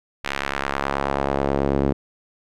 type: tone with band-pass filter sweep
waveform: sawtooth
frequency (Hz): 69.3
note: C#2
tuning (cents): 0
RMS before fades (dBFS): -23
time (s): 0.24-1.93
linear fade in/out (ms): 10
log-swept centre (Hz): 2300 to 330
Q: 1.1
effects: none